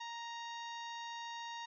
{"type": "harmonic tone with a mistuned harmonic", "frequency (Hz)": 934, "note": "A#5", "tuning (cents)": 3, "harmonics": [1, 2, 3, 4, 5, 6, 7], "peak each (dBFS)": [-44, -50, -54, -51, -60, -58, -61], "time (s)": [0, 1.66], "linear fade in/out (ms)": 10, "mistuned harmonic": 5, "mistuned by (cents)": -21, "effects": []}